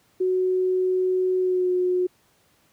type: tone with pitch glide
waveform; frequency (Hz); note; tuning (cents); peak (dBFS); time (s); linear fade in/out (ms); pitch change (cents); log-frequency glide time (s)
sine; 370 to 363; F#4 to F#4; 0 to -33; -19; 0.2-2.07; 10; -33; 1.39-1.7
effects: pink hiss -62 dBFS RMS until 2.72 s + high-pass 80 Hz 12 dB/octave